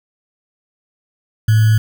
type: tone with sample-and-hold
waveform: sine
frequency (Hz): 109.4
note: A2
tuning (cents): -9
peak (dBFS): -8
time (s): 1.48-1.78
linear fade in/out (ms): 5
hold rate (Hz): 1575
effects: none